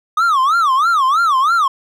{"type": "tone with vibrato", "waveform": "triangle", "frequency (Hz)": 1200, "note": "D6", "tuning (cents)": 37, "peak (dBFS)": -9, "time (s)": [0.17, 1.68], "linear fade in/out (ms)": 5, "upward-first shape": "sine", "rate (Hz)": 3.1, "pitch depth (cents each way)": 260, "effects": []}